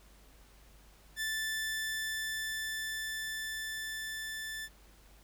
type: tone with level ramp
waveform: sawtooth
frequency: 1760 Hz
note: A6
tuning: in tune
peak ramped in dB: -29 to -35 dBFS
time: 1.16-4.69 s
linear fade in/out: 50 ms
effects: added 50 Hz sine -58 dBFS peak until 5.23 s + pink hiss -62 dBFS RMS until 5.23 s